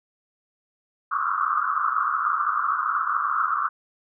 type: band-pass noise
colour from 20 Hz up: pink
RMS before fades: -24 dBFS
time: 1.11-3.69 s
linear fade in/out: 10 ms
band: 1100 to 1400 Hz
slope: 96 dB/octave
effects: none